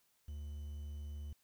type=tone with quantisation; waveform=triangle; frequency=73.42 Hz; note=D2; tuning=in tune; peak=-40 dBFS; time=0.28-1.33 s; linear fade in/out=5 ms; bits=11; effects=white hiss -75 dBFS RMS until 1.43 s